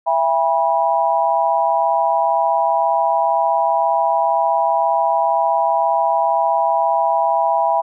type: tone cluster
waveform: sine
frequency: 666 / 808 / 975 Hz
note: E5 / G#5 / B5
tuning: +18 / -48 / -23 cents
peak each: -18 dBFS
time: 0.06-7.82 s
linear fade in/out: 20 ms
effects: none